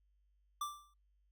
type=tone with exponential decay; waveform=square; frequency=1174.7 Hz; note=D6; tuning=in tune; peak=-35 dBFS; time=0.61-0.94 s; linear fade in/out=5 ms; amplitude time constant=71 ms; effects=noise-tail reverb RT60 0.2 s tail -24 dB re dry + added 50 Hz sine -70 dBFS peak until 1.31 s